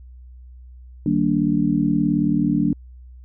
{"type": "chord", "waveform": "sine", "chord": "Eb major seventh", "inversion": "none", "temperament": "just", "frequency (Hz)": [155.56, 194.45, 233.3, 291.7], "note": ["Eb3", "G3", "Bb3", "D4"], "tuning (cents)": [0, -14, 2, -12], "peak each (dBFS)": [-24, -22, -22, -20], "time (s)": [1.06, 2.73], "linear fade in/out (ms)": 2, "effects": ["added 62 Hz sine -39 dBFS peak until 3.24 s"]}